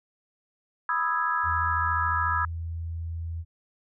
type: chord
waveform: sine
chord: E major seventh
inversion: second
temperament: equal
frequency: 987.8 / 1244.5 / 1318.5 / 1661.2 Hz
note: B5 / D#6 / E6 / G#6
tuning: 0 / 0 / 0 / 0 cents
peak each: -29 dBFS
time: 0.89-2.45 s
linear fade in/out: 2 ms
type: tone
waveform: sine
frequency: 83 Hz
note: E2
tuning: 12 cents sharp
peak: -30 dBFS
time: 1.43-3.45 s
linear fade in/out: 50 ms
effects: none